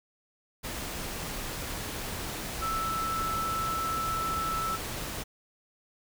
sine tone in noise, 1318.5 Hz, E6, in tune, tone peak -29 dBFS, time 2.61-4.77 s, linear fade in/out 20 ms, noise pink, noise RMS -36 dBFS, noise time 0.63-5.24 s, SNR +4 dB, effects none

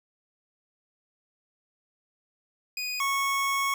25% pulse tone pair in turn, 2475 / 1102.5 Hz, D#7 / C#6, -10 / -10 cents, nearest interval octave + major second, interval 1400 cents, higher first, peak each -26 / -21 dBFS, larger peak second, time 2.77-3 / 3-3.74 s, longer second, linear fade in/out 2 ms, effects none

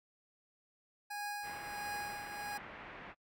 25% pulse tone with tremolo, 824 Hz, G#5, 14 cents flat, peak -34 dBFS, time 1.1-2.58 s, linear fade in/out 10 ms, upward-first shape triangle, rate 1.5 Hz, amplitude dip 60%
white low-pass noise, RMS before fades -50 dBFS, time 1.42-3.15 s, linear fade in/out 50 ms, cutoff 2200 Hz, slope 24 dB/octave
effects noise-tail reverb RT60 0.1 s tail -26 dB re dry

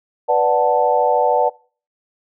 sine chord, B minor seventh, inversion none, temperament equal, 493.9 / 587.3 / 740 / 880 Hz, B4 / D5 / F#5 / A5, 0 / 0 / 0 / 0 cents, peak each -18 dBFS, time 0.28-1.5 s, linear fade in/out 20 ms, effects noise-tail reverb RT60 0.4 s tail -23 dB re dry

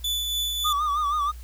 40% pulse tone with tremolo, 3479 Hz, A7, 20 cents flat, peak -22 dBFS, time 0.04-0.73 s, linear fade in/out 5 ms, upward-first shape triangle, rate 3.5 Hz, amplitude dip 35%
triangle tone with vibrato, 1184 Hz, D6, 14 cents sharp, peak -20 dBFS, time 0.64-1.32 s, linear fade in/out 20 ms, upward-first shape sine, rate 6.3 Hz, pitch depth 77 cents each way
effects added 60 Hz sine -37 dBFS peak until 1.43 s + white hiss -53 dBFS RMS until 1.43 s

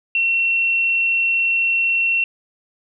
sine tone, 2718 Hz, F7, 48 cents flat, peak -15 dBFS, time 0.15-2.24 s, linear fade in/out 2 ms, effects none

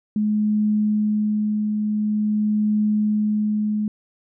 sine tone with tremolo, 211.6 Hz, G#3, 33 cents sharp, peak -16 dBFS, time 0.16-3.88 s, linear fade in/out 2 ms, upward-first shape triangle, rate 0.47 Hz, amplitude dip 35%, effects none

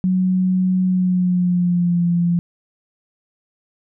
sine tone with pitch glide, 185 to 172.61 Hz, F#3 to F3, 0 to -20 cents, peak -14 dBFS, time 0.04-2.39 s, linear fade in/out 0 ms, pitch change -120 cents, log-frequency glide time 0.85-2.05 s, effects none

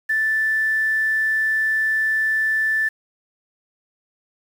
sine tone with quantisation, 1760 Hz, A6, in tune, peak -17 dBFS, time 0.09-2.89 s, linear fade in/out 10 ms, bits 7, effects none

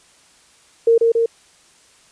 sine tone with echo, 460.4 Hz, A#4, 22 cents flat, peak -9 dBFS, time 0.87-0.98 s, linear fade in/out 5 ms, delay 140 ms, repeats 2, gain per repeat -2 dB, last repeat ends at 1.26 s, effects white hiss -52 dBFS RMS until 2.11 s + resampled to 22050 Hz

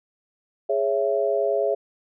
sine chord, C# minor, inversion second, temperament just, 415.8 / 554.4 / 665.2 Hz, G#4 / C#5 / E5, +2 / 0 / +16 cents, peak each -24 dBFS, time 0.69-1.75 s, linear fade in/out 10 ms, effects none

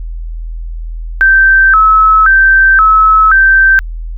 sine tone with vibrato, 1421 Hz, F6, 30 cents sharp, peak -3 dBFS, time 1.21-3.79 s, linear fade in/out 0 ms, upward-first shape square, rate 0.95 Hz, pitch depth 160 cents each way, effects added 41 Hz sine -18 dBFS peak until 4.17 s

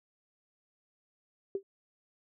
sine tone with exponential decay, 392 Hz, G4, in tune, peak -26 dBFS, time 1.55-1.63 s, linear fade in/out 2 ms, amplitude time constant 17 ms, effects none

